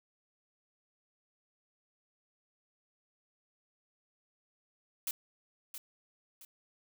blue noise with echo, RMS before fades -35 dBFS, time 5.07-5.11 s, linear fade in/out 2 ms, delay 670 ms, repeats 2, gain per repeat -9 dB, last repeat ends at 6.45 s, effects none

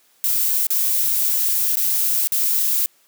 violet noise with dropouts, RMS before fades -19 dBFS, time 0.24-2.86 s, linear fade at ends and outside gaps 0 ms, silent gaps 0.668-0.704 / 1.755-1.77 / 2.273-2.321 s, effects white hiss -58 dBFS RMS until 3.07 s + high-pass 200 Hz 12 dB/octave

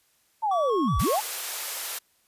sine linear two-way sweep, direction down then up, 910 to 41.2 to 910 Hz, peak -22 dBFS, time 0.42-1.21 s, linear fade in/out 20 ms, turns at 0.99 s
triangle tone with vibrato, 1117 Hz, C#6, 13 cents sharp, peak -25 dBFS, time 0.51-1.16 s, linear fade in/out 5 ms, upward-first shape square, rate 2.7 Hz, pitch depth 40 cents each way
white high-pass noise, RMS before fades -32 dBFS, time 0.99-1.99 s, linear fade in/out 10 ms, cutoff 470 Hz, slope 24 dB/octave
effects white hiss -66 dBFS RMS until 2.27 s + resampled to 32000 Hz

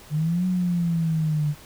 sine exponential two-way sweep, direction up then down, 146.83 to 185 to 146.83 Hz, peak -20 dBFS, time 0.1-1.55 s, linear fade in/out 50 ms, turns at 0.46 s, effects pink hiss -47 dBFS RMS until 1.65 s

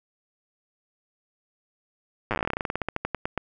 slowing click train, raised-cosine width 0.5 ms, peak -11 dBFS, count 26, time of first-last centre 2.31-3.377 s, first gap 8 ms, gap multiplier 1.12, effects none

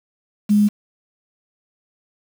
sine tone with quantisation, 207.5 Hz, G#3, 1 cent flat, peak -11 dBFS, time 0.49-0.69 s, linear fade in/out 20 ms, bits 6, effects none

